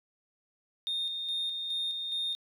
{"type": "tone with tremolo", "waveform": "sine", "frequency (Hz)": 3664, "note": "A#7", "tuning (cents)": -31, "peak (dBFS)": -28, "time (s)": [0.87, 2.35], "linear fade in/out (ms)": 0, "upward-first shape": "square", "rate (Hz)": 2.4, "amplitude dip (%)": 40, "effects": ["tanh soft clip ceiling -27 dBFS", "11-bit"]}